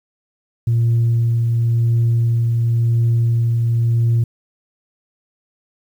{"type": "tone with tremolo", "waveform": "sine", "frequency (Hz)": 116.54, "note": "A#2", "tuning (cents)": 0, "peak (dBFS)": -10, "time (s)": [0.67, 4.24], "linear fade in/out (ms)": 5, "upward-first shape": "triangle", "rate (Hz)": 0.94, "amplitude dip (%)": 30, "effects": ["tanh soft clip ceiling -10 dBFS", "8-bit"]}